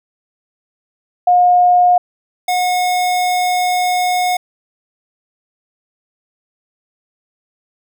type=tone pair in turn; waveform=sine / square; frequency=716 / 725.2 Hz; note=F5 / F#5; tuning=+43 / -35 cents; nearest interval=unison; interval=22 cents; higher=second; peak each=-7 / -14 dBFS; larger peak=first; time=1.27-1.98 / 2.48-4.37 s; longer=second; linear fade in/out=5 ms; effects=none